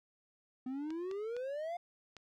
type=exponential sweep; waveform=triangle; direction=up; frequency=250.5 to 713 Hz; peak=-35 dBFS; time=0.66-1.77 s; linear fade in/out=5 ms
type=clicks; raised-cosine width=0.2 ms; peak=-33 dBFS; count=4; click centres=0.905 / 1.113 / 1.366 / 2.167 s
effects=none